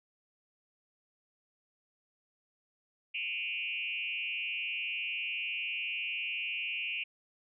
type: tone with frequency modulation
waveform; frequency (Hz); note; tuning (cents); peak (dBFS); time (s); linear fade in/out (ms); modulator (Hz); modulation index
sine; 2608; E7; -19; -33; 3.14-7.04; 10; 170; 1.7
effects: none